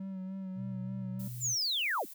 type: tone with vibrato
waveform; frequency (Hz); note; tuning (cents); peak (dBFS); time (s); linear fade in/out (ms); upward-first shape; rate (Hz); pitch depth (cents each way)
triangle; 189.8; F#3; +44; -35; 0-1.28; 5; sine; 3.4; 31
type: tone with pitch glide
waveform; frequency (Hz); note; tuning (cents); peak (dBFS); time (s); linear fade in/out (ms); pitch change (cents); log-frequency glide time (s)
sine; 123.47 to 122.48; B2 to B2; 0 to -14; -39; 0.55-1.56; 50; -14; 0.94-1.2
type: noise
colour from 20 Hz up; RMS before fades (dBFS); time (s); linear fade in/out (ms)
violet; -48; 1.19-2.14; 10
type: linear sweep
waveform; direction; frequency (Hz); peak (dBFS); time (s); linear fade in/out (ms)
sine; down; 7390 to 145.9; -29; 1.4-2.06; 50
effects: none